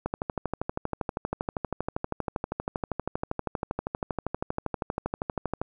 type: click train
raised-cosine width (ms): 1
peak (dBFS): -14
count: 71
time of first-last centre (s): 0.06-5.616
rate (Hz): 12.6
effects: none